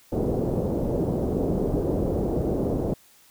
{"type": "low-pass noise", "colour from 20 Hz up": "white", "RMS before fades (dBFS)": -25, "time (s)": [0.12, 2.94], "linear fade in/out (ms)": 5, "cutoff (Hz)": 500, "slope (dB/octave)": 24, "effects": ["white hiss -56 dBFS RMS until 3.3 s"]}